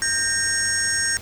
sine tone cluster, 1582 / 1842 / 5510 / 6560 / 8490 Hz, G6 / A#6 / F8 / G#8 / C9, +15 / -21 / -24 / -22 / +24 cents, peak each -26 dBFS, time 0.02-1.17 s, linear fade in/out 0 ms, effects added 86 Hz sine -44 dBFS peak until 1.21 s + pink hiss -41 dBFS RMS until 1.21 s

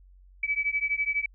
sine beating tone pair, 2287 / 2299 Hz, D7 / D7, -47 / -37 cents, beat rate 12 Hz, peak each -28 dBFS, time 0.43-1.26 s, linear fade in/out 5 ms, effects added 46 Hz sine -51 dBFS peak until 1.34 s

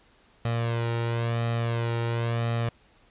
sawtooth tone with flanger, 116.6 Hz, A#2, 1 cent sharp, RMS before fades -27 dBFS, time 0.45-2.69 s, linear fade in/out 0 ms, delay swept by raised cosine 1.6 to 2.16 ms, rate 0.97 Hz, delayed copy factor +0.65, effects pink hiss -60 dBFS RMS until 3.1 s + resampled to 8000 Hz

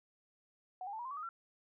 sine tone with pitch steps, 740 / 807 / 880 / 959.7 / 1046.5 / 1141.2 / 1244.5 / 1357.2 Hz, F#5 / G#5 / A5 / B5 / C6 / C#6 / D#6 / F6, 0 / -50 / 0 / -50 / 0 / +50 / 0 / -50 cents, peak -40 dBFS, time 0.81-1.29 s, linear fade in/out 2 ms, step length 60 ms, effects none

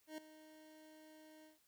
25% pulse tone with ADSR envelope, 311.1 Hz, D#4, in tune, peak -40 dBFS, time 0.07-1.59 s, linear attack 110 ms, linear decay 4 ms, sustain -15 dB, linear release 150 ms, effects white hiss -75 dBFS RMS until 1.67 s

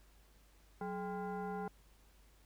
sine tone with frequency modulation, 185 Hz, F#3, in tune, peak -38 dBFS, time 0.81-1.68 s, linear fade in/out 2 ms, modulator 609 Hz, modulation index 1.4, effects added 50 Hz sine -63 dBFS peak until 2.45 s + pink hiss -69 dBFS RMS until 2.45 s

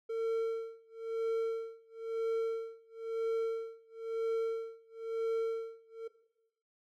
triangle tone with tremolo, 452.8 Hz, A4, 50 cents sharp, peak -27 dBFS, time 0.09-6.08 s, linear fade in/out 10 ms, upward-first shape sine, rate 1 Hz, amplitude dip 100%, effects noise-tail reverb RT60 0.9 s tail -17 dB re dry

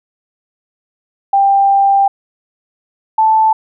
sine tone pair in turn, 791 / 878 Hz, G5 / A5, +15 / -4 cents, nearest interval major second, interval 181 cents, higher second, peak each -7 dBFS, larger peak neither, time 1.33-2.08 / 3.18-3.53 s, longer first, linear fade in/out 5 ms, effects none

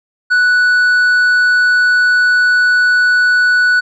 sine tone with tanh clipping, 1480 Hz, F#6, in tune, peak -9 dBFS, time 0.3-3.81 s, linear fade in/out 20 ms, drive 5 dB, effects none

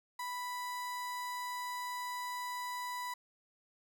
35% pulse tone, 987.8 Hz, B5, in tune, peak -36 dBFS, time 0.19-3.14 s, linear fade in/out 5 ms, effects none

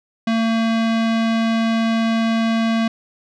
square tone with low-pass filter, 226.3 Hz, A3, 49 cents sharp, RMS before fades -18 dBFS, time 0.27-2.88 s, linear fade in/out 5 ms, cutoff 3800 Hz, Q 1.1, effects none

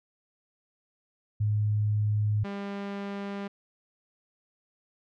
sine / sawtooth tone pair in turn, 105.4 / 199.89 Hz, G#2 / G3, +26 / +34 cents, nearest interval major seventh, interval 1108 cents, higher second, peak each -23 / -29 dBFS, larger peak first, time 1.4-2.44 / 2.44-3.48 s, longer neither, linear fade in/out 10 ms, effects low-pass 3000 Hz 12 dB/octave

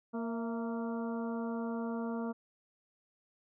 harmonic tone with a mistuned harmonic, 231.4 Hz, A#3, 13 cents flat, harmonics 1 / 2 / 3 / 4 / 5 / 6, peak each -35 / -41 / -45 / -47 / -49 / -51 dBFS, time 0.13-2.33 s, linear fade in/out 20 ms, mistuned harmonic 3, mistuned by -52 cents, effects none

